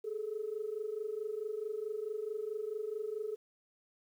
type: tone pair together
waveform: sine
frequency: 413.9 / 438.5 Hz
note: G#4 / A4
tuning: -6 / -6 cents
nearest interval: minor second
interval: 100 cents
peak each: -39 / -37 dBFS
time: 0.04-3.36 s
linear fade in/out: 10 ms
effects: tanh soft clip ceiling -28 dBFS + 11-bit